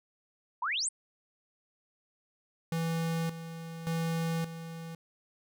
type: exponential sweep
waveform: sine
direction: up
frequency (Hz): 894 to 9397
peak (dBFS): -29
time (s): 0.62-0.89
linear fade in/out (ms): 5
type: tone with tremolo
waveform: square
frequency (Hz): 164.81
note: E3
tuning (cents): 0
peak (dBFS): -30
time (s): 2.72-4.95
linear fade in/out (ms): 2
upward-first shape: square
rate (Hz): 0.87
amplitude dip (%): 70
effects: none